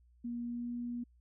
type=tone with pitch glide; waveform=sine; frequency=238.2 to 240.4 Hz; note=A#3 to B3; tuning=+38 to -46 cents; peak=-36 dBFS; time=0.24-1.04 s; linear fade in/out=10 ms; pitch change=+16 cents; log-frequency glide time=0.44-0.73 s; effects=added 60 Hz sine -62 dBFS peak until 1.2 s